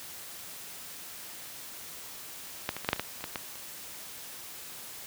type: clicks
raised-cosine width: 0.3 ms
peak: -12 / -20 / -21 / -9 / -8 / -28 / -14 / -28 / -18 / -16 / -29 dBFS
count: 11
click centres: 2.691 / 2.766 / 2.847 / 2.889 / 2.931 / 2.962 / 2.996 / 3.208 / 3.241 / 3.358 / 3.556 s
effects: white hiss -44 dBFS RMS until 5.06 s + high-pass 60 Hz 12 dB/octave